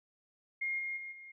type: tone with level steps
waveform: sine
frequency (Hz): 2134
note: C7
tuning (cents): +34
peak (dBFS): -32 / -35 / -41 / -48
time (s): 0.61-1.32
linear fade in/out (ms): 10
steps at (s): 0.78 / 0.96 / 1.11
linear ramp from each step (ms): 20
effects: none